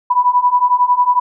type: beating tone pair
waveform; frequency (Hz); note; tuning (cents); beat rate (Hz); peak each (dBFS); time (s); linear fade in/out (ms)
sine; 980 / 991; B5 / B5; -14 / +6; 11; -14 / -12; 0.1-1.2; 10
effects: none